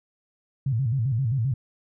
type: tone with vibrato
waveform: sine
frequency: 123.47 Hz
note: B2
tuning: in tune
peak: -21 dBFS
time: 0.66-1.54 s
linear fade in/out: 5 ms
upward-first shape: square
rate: 7.6 Hz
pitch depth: 170 cents each way
effects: none